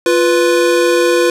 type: tone pair together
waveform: square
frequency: 349.2 / 493.9 Hz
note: F4 / B4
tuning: 0 / 0 cents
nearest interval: tritone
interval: 600 cents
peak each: -13 dBFS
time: 0.06-1.3 s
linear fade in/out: 2 ms
effects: low-pass 11000 Hz 12 dB/octave + 8-bit